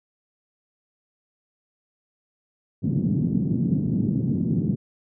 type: band-pass noise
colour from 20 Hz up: pink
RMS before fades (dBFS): -23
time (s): 2.82-4.76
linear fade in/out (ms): 20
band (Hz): 140 to 240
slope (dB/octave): 24
effects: none